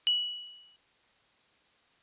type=tone with exponential decay; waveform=sine; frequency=2936 Hz; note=F#7; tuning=14 cents flat; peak=-21 dBFS; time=0.07-0.76 s; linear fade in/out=0 ms; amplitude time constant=150 ms; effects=white hiss -66 dBFS RMS until 2.02 s + resampled to 8000 Hz

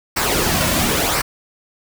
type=noise with flanger; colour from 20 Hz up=pink; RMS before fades=-18 dBFS; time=0.16-1.22 s; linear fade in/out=10 ms; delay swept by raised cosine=0.29 to 2.49 ms; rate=0.97 Hz; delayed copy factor=-0.55; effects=none

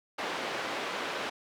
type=band-pass noise; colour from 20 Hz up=pink; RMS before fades=-35 dBFS; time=0.18-1.3 s; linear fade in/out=10 ms; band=410 to 3300 Hz; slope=12 dB/octave; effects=none

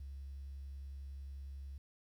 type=tone with vibrato; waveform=triangle; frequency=68.5 Hz; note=C#2; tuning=20 cents flat; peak=-40 dBFS; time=0-1.78 s; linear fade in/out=5 ms; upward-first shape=sine; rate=11 Hz; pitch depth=10 cents each way; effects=tanh soft clip ceiling -42 dBFS + 12-bit

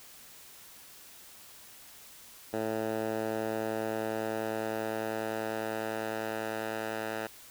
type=tone with band-pass filter sweep; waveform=10% pulse; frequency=110 Hz; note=A2; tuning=in tune; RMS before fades=-34 dBFS; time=2.53-7.27 s; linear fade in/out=5 ms; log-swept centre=560 to 1200 Hz; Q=0.74; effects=white hiss -52 dBFS RMS until 7.5 s

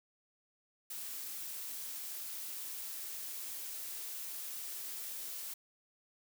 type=noise with high-pass filter sweep; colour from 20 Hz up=blue; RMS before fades=-43 dBFS; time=0.9-5.54 s; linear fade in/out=5 ms; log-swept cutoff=240 to 360 Hz; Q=2.2; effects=none

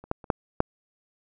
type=clicks; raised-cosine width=1 ms; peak=-30 / -11 / -30 / -7 / -6 dBFS; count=5; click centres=0.04 / 0.114 / 0.242 / 0.302 / 0.604 s; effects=none

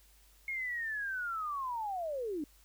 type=linear sweep; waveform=sine; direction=down; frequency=2172 to 277.6 Hz; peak=-34 dBFS; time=0.48-2.44 s; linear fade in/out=2 ms; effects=added 50 Hz sine -62 dBFS peak until 2.64 s + white hiss -65 dBFS RMS until 2.64 s

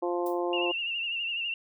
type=harmonic tone; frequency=175.1 Hz; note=F3; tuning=5 cents sharp; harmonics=2 / 3 / 4 / 5 / 6; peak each=-29 / -33 / -35 / -37 / -39 dBFS; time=0.02-0.72 s; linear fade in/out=10 ms
type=noise with exponential decay; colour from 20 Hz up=violet; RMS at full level=-41 dBFS; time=0.26-0.42 s; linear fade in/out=5 ms; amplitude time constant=33 ms
type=tone with vibrato; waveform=sine; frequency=2764 Hz; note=F7; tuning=19 cents flat; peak=-29 dBFS; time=0.53-1.54 s; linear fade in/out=2 ms; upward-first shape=sine; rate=12 Hz; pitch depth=60 cents each way
effects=none

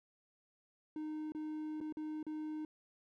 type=tone with dropouts; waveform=triangle; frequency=308.1 Hz; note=D#4; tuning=17 cents flat; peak=-37 dBFS; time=0.96-2.65 s; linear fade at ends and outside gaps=2 ms; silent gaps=1.321-1.348 / 1.804-1.811 / 1.925-1.97 / 2.229-2.266 s; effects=none

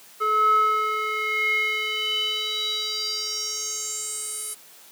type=tone with band-pass filter sweep; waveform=square; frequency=430 Hz; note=A4; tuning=40 cents flat; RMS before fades=-25 dBFS; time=0.2-4.55 s; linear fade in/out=20 ms; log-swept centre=1100 to 10000 Hz; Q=5.9; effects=white hiss -49 dBFS RMS until 4.91 s + high-pass 200 Hz 12 dB/octave

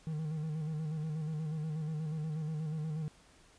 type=tone with vibrato; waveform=triangle; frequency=155.56 Hz; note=D#3; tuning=in tune; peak=-32 dBFS; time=0.07-3.08 s; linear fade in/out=0 ms; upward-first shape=square; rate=8.3 Hz; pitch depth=45 cents each way; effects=pink hiss -62 dBFS RMS until 3.58 s + resampled to 22050 Hz

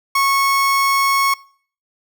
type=tone; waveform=30% pulse; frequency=1100 Hz; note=C#6; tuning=14 cents flat; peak=-11 dBFS; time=0.15-1.34 s; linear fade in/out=5 ms; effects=noise-tail reverb RT60 0.5 s tail -23 dB re dry

